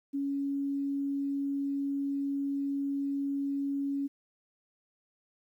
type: tone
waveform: sine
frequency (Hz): 279.1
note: C#4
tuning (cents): +12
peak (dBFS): -29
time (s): 0.13-4.08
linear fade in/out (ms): 20
effects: 11-bit